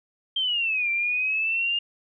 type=exponential two-way sweep; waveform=sine; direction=down then up; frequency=3185 to 2349 to 2832 Hz; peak=-22 dBFS; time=0.36-1.79 s; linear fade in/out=5 ms; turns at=0.9 s; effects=none